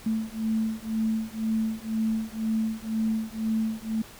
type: beating tone pair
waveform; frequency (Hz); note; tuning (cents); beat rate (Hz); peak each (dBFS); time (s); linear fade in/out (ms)
sine; 220 / 222; A3 / A3; 0 / +16; 2; -28; 0.06-4.02; 5
effects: pink hiss -47 dBFS RMS until 4.19 s